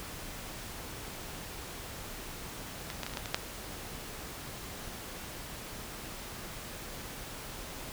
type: clicks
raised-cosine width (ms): 0.2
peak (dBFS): -20 / -17 / -19 / -28 / -23 / -17 / -20 / -9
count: 8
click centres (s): 2.902 / 3.033 / 3.065 / 3.097 / 3.137 / 3.172 / 3.258 / 3.345
effects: pink hiss -43 dBFS RMS until 7.92 s